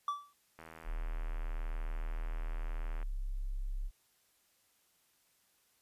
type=tone with exponential decay; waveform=triangle; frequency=1157 Hz; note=D6; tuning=26 cents flat; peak=-27 dBFS; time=0.08-0.33 s; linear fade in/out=2 ms; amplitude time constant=54 ms
type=click train; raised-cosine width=0.5 ms; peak=-35 dBFS; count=198; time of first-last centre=0.59-3.028 s; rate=80.8 Hz
type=tone; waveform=sine; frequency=33.66 Hz; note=C1; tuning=50 cents sharp; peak=-34 dBFS; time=0.84-3.91 s; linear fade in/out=50 ms
effects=white hiss -72 dBFS RMS until 5.81 s + resampled to 32000 Hz